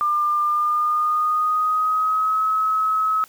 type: tone with pitch glide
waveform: sine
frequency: 1198 to 1284 Hz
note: D6 to E6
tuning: +34 to -46 cents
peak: -17 dBFS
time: 0.01-3.24 s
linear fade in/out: 0 ms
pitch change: +120 cents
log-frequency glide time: 0.46-2.42 s
effects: white hiss -50 dBFS RMS until 3.28 s